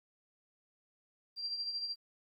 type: tone with tremolo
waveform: sine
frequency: 4732 Hz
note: D8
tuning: 12 cents sharp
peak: -33 dBFS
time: 1.36-1.96 s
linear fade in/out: 50 ms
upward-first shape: triangle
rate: 13 Hz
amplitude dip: 60%
effects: 12-bit